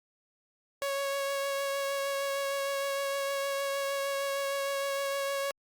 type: tone with vibrato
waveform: sawtooth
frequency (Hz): 554.4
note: C#5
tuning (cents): 0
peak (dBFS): -26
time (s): 0.82-5.51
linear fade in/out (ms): 0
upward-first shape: triangle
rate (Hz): 6.5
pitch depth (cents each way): 15
effects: Opus 48 kbps